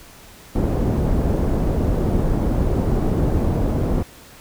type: low-pass noise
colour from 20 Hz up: pink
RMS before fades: -19 dBFS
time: 0.55-4.03 s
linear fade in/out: 10 ms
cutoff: 480 Hz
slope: 12 dB/octave
effects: pink hiss -44 dBFS RMS until 4.4 s